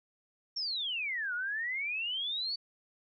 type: exponential two-way sweep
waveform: sine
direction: down then up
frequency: 5588 to 1409 to 4577 Hz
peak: -32 dBFS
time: 0.56-2.56 s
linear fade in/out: 10 ms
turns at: 1.34 s
effects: none